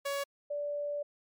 sawtooth / sine tone pair in turn, 561 / 582.1 Hz, C#5 / D5, +21 / -15 cents, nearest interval minor second, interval 64 cents, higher second, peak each -28 / -32 dBFS, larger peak first, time 0.05-0.24 / 0.5-1.03 s, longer second, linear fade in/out 10 ms, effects MP3 96 kbps

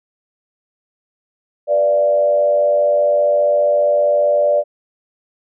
sine tone with frequency modulation, 587.3 Hz, D5, in tune, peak -11 dBFS, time 1.67-4.64 s, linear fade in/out 50 ms, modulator 95.1 Hz, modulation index 0.59, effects none

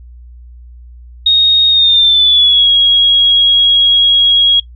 sine tone with pitch glide, 3729 to 3303 Hz, A#7 to G#7, 0 to -10 cents, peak -5 dBFS, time 1.26-4.6 s, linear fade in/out 5 ms, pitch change -210 cents, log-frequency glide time 1.7-2.69 s, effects noise-tail reverb RT60 0.1 s tail -21 dB re dry + added 60 Hz sine -32 dBFS peak until 4.75 s

